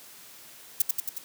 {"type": "noise with echo", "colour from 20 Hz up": "violet", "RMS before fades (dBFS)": -20, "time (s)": [0.8, 0.82], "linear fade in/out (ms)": 5, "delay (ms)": 91, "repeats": 4, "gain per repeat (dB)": -3, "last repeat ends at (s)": 1.184, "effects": ["white hiss -49 dBFS RMS until 1.24 s", "high-pass 100 Hz 12 dB/octave"]}